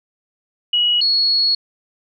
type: tone pair in turn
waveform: sine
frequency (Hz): 2913 / 4346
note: F#7 / C#8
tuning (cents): -28 / -35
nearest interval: perfect fifth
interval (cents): 693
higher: second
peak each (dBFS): -13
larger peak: neither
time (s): 0.73-1.01 / 1.01-1.55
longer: second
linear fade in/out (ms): 5
effects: none